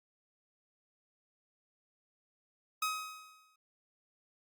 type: tone with exponential decay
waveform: sawtooth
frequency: 1266 Hz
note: D#6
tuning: 30 cents sharp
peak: -26 dBFS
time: 2.82-3.56 s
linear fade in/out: 5 ms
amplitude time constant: 160 ms
effects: Opus 32 kbps